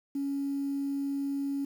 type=tone; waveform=sine; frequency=278.7 Hz; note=C#4; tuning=9 cents sharp; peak=-28 dBFS; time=0.15-1.65 s; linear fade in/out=5 ms; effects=tanh soft clip ceiling -25 dBFS + 9-bit